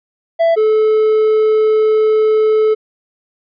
triangle tone pair in turn, 665 / 433.6 Hz, E5 / A4, +15 / -25 cents, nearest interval perfect fifth, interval 740 cents, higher first, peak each -7 dBFS, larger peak neither, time 0.39-0.56 / 0.56-2.75 s, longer second, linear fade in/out 20 ms, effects resampled to 11025 Hz

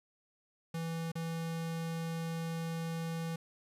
square tone with dropouts, 164.81 Hz, E3, in tune, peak -36 dBFS, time 0.74-3.36 s, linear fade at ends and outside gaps 5 ms, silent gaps 1.118-1.154 s, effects resampled to 32000 Hz + 11-bit

